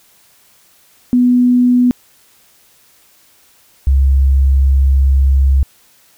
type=tone pair in turn; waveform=sine; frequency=246.9 / 67.62 Hz; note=B3 / C#2; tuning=0 / -42 cents; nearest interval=octave + minor seventh; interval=2242 cents; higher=first; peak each=-7 dBFS; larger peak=neither; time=1.13-1.91 / 3.87-5.63 s; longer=second; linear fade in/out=0 ms; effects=white hiss -50 dBFS RMS until 6.17 s